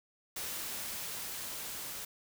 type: noise with level ramp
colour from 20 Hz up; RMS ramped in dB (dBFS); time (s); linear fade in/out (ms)
white; -39 to -42; 0.36-2.05; 5
effects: none